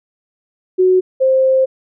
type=tone pair in turn; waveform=sine; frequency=370 / 525.7 Hz; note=F#4 / C5; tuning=0 / +8 cents; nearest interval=tritone; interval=608 cents; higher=second; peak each=-8 / -9 dBFS; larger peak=first; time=0.78-1.01 / 1.2-1.66 s; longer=second; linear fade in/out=20 ms; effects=none